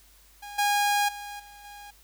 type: tone with level steps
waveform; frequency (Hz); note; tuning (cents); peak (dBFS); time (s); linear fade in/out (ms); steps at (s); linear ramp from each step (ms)
sawtooth; 819; G#5; -24; -35 / -18 / -33 / -43 / -39; 0.42-1.91; 10; 0.58 / 1.08 / 1.39 / 1.64; 10
effects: added 50 Hz sine -58 dBFS peak until 2.03 s + white hiss -58 dBFS RMS until 2.03 s